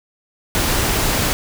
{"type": "noise", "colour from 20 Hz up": "pink", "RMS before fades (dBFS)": -18, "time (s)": [0.55, 1.33], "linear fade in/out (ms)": 0, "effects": []}